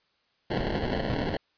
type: noise with sample-and-hold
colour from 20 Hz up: white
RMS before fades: -29 dBFS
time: 0.5-1.37 s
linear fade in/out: 5 ms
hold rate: 1225 Hz
effects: white hiss -70 dBFS RMS until 1.57 s + resampled to 11025 Hz